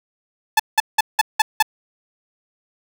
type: tone bursts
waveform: sawtooth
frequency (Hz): 869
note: A5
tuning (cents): -22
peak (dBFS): -7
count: 6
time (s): 0.57-1.626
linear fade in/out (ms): 5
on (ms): 26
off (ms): 180
effects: none